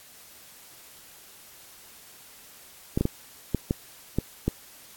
clicks, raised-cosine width 3 ms, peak -10 dBFS, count 7, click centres 2.975 / 3.01 / 3.054 / 3.547 / 3.709 / 4.186 / 4.48 s, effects white hiss -50 dBFS RMS until 4.96 s + AAC 64 kbps

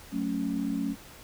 sine chord, F# minor, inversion none, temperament just, 185 / 222 / 277.5 Hz, F#3 / A3 / C#4, 0 / +16 / +2 cents, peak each -34 / -32 / -30 dBFS, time 0.11-0.96 s, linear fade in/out 50 ms, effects pink hiss -49 dBFS RMS until 1.23 s

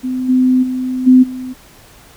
sine tone with level steps, 255.6 Hz, C4, 40 cents flat, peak -16 / -8 / -16 / -3 / -22 dBFS, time 0.03-1.54 s, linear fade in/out 20 ms, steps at 0.28 / 0.62 / 1.06 / 1.22 s, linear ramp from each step 20 ms, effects pink hiss -43 dBFS RMS until 2.16 s

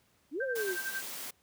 sine exponential two-way sweep, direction up then down, 257.7 to 556 to 341.9 Hz, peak -32 dBFS, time 0.31-0.77 s, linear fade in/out 50 ms, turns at 0.43 s
sine tone with tremolo, 1568 Hz, G6, in tune, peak -32 dBFS, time 0.4-1.02 s, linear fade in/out 5 ms, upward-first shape sine, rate 11 Hz, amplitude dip 80%
white high-pass noise, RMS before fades -41 dBFS, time 0.55-1.31 s, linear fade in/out 10 ms, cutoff 170 Hz, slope 24 dB/octave
effects pink hiss -69 dBFS RMS until 1.42 s + high-pass 60 Hz 12 dB/octave

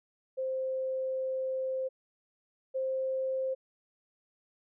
sine tone pair in turn, 523.3 / 525.8 Hz, C5 / C5, 0 / +8 cents, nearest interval unison, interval 8 cents, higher second, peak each -30 / -29 dBFS, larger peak second, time 0.37-1.89 / 2.74-3.55 s, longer first, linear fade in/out 20 ms, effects none

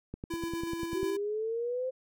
click train, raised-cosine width 3 ms, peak -25 dBFS, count 10, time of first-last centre 0.14-1.031 s, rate 10.1 Hz
square tone with tremolo, 335 Hz, E4, 28 cents sharp, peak -33 dBFS, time 0.3-1.17 s, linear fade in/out 10 ms, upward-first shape square, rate 8.1 Hz, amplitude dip 25%
sine exponential sweep, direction up, 370 to 523 Hz, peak -30 dBFS, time 0.94-1.91 s, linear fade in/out 20 ms
effects none

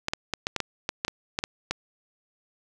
clicks, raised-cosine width 0.2 ms, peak -9 dBFS, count 12, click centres 0.084 / 0.135 / 0.337 / 0.469 / 0.563 / 0.603 / 0.891 / 1.049 / 1.081 / 1.389 / 1.439 / 1.71 s, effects none

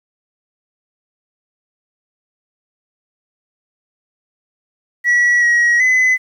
sine tone with pitch steps, 1934 / 1903 / 2020 Hz, B6 / A#6 / B6, -37 / +35 / +39 cents, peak -7 dBFS, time 5.04-6.18 s, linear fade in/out 50 ms, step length 380 ms, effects tanh soft clip ceiling -9 dBFS + 8-bit

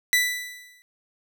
sawtooth tone with exponential decay, 1980 Hz, B6, 4 cents sharp, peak -12 dBFS, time 0.13-0.82 s, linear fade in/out 0 ms, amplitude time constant 150 ms, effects none

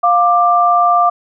sine tone pair together, 703 / 1182.3 Hz, F5 / D6, +11 / +11 cents, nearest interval major sixth, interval 900 cents, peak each -11 dBFS, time 0.03-1.1 s, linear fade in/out 10 ms, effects none

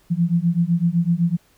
sine beating tone pair, 166.9 / 174.8 Hz, E3 / F3, +22 / +2 cents, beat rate 7.9 Hz, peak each -19 / -19 dBFS, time 0.1-1.37 s, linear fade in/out 20 ms, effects pink hiss -58 dBFS RMS until 1.57 s

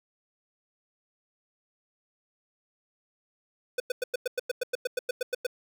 square tone bursts, 500 Hz, B4, 21 cents sharp, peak -26 dBFS, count 15, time 3.78-5.467 s, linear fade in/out 5 ms, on 21 ms, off 98 ms, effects none

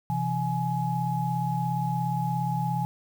sine tone cluster, 130.7 / 167.8 / 840 Hz, C3 / E3 / G#5, -1 / +31 / +19 cents, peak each -29 dBFS, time 0.1-2.85 s, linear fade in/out 0 ms, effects 8-bit

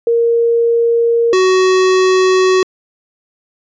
sine / square tone pair in turn, 466.2 / 373.5 Hz, A#4 / F#4, 0 / +16 cents, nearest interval major third, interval 384 cents, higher first, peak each -9 dBFS, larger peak neither, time 0.07-1.33 / 1.33-2.63 s, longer second, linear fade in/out 2 ms, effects resampled to 16000 Hz

